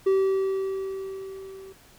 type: tone with level ramp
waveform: triangle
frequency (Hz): 385.4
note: G4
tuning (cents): -29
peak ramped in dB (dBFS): -15 to -39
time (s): 0.06-1.73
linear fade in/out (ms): 10
effects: pink hiss -54 dBFS RMS until 1.98 s